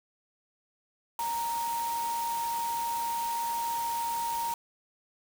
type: tone in noise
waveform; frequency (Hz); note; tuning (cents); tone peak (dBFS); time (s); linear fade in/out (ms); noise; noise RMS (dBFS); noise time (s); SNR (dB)
sine; 932.3; A#5; 0; -29; 1.19-4.54; 2; white; -40; 1.19-4.54; +8
effects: none